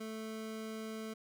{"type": "tone", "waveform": "25% pulse", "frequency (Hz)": 220, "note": "A3", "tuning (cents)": 0, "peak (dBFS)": -37, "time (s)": [0, 1.14], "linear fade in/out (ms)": 10, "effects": []}